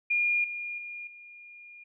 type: tone with level steps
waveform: sine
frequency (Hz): 2420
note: D#7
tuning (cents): -49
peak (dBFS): -23 / -33 / -37 / -46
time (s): 0.1-1.84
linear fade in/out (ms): 10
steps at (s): 0.44 / 0.78 / 1.07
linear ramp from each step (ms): 2
effects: none